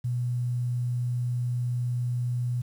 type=tone with quantisation; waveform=sine; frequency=122.4 Hz; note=B2; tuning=15 cents flat; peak=-25 dBFS; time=0.04-2.62 s; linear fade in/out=10 ms; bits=9; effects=none